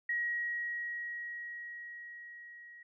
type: tone with level ramp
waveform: sine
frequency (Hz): 1900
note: A#6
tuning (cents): +33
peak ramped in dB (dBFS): -30 to -50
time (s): 0.09-2.83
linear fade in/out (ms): 5
effects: none